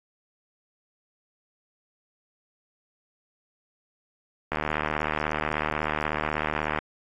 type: click train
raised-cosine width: 0.5 ms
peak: -11 dBFS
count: 174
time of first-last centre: 4.52-6.787 s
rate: 76.3 Hz
effects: AAC 32 kbps